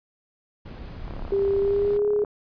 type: noise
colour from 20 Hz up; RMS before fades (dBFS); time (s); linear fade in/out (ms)
brown; -36; 0.65-1.98; 10
type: click train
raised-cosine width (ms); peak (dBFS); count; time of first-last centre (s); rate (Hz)
1; -25; 42; 1.08-2.248; 35.1
type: tone with pitch glide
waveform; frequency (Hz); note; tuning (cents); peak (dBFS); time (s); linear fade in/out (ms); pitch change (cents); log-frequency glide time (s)
sine; 396 to 415.7; G4 to G#4; +18 to +2; -19; 1.32-2.24; 2; +84; 1.59-2.09
effects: resampled to 11025 Hz